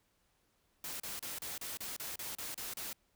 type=noise bursts; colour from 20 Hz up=white; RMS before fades=-42 dBFS; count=11; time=0.84-2.93 s; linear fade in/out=2 ms; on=160 ms; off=33 ms; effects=pink hiss -75 dBFS RMS until 3.15 s